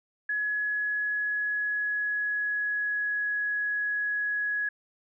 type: tone with pitch glide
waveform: sine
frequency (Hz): 1689 to 1676.4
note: G#6 to G#6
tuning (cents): +29 to +16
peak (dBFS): -26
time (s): 0.29-4.69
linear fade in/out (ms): 5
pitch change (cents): -13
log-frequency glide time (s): 0.5-3.25
effects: none